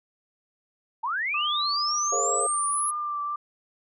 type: linear sweep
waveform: sine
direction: up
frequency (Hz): 853 to 10710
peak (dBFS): -25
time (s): 1.03-2.91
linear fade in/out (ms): 10
type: tone with vibrato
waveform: sine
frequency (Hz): 1184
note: D6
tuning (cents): +14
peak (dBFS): -27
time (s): 1.34-3.36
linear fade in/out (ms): 5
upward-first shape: triangle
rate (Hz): 2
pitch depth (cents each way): 31
type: chord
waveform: sine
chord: Bb minor seventh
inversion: third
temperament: equal with one note detuned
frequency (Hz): 415.3 / 466.2 / 541.7 / 698.5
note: Ab4 / Bb4 / Db5 / F5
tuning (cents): 0 / 0 / -40 / 0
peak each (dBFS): -32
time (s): 2.12-2.47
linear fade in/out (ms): 5
effects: none